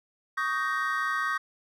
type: chord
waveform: triangle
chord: Eb dominant seventh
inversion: third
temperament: just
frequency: 1120.1 / 1244.5 / 1555.6 / 1866.8 Hz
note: Db6 / Eb6 / G6 / Bb6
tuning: +18 / 0 / -14 / +2 cents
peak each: -30 dBFS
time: 0.37-1.38 s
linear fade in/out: 10 ms
effects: none